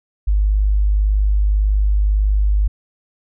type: tone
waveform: sine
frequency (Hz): 50.9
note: G#1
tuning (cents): -34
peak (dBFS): -12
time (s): 0.27-2.68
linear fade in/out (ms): 10
effects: none